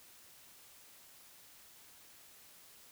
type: silence
effects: white hiss -59 dBFS RMS until 2.91 s